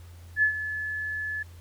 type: tone with ADSR envelope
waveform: sine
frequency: 1722 Hz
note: A6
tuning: 38 cents flat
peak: -17 dBFS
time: 0.36-1.43 s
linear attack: 66 ms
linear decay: 95 ms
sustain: -12 dB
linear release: 7 ms
effects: added 86 Hz sine -44 dBFS peak until 1.6 s + pink hiss -57 dBFS RMS until 1.6 s